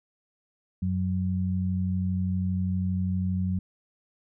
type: tone pair together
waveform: sine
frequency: 92.5 / 185 Hz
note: F#2 / F#3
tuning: 0 / 0 cents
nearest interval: octave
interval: 1200 cents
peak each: -27 dBFS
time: 0.82-3.59 s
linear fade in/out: 5 ms
effects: none